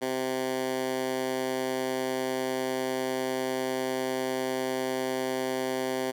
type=tone with high-pass filter; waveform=10% pulse; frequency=130 Hz; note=C3; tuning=11 cents flat; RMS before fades=-30 dBFS; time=0.01-6.12 s; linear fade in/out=20 ms; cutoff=310 Hz; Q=1.3; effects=none